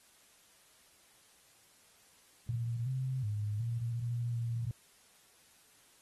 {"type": "tone with pitch steps", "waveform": "sine", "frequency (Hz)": [117.2, 130.6, 104.7, 117, 119, 116.9], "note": ["A#2", "C3", "G#2", "A#2", "A#2", "A#2"], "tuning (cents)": [10, -3, 15, 7, 36, 5], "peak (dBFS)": -32, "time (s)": [2.49, 4.71], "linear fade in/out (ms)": 0, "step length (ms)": 370, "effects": ["white hiss -64 dBFS RMS until 6.01 s", "AAC 32 kbps"]}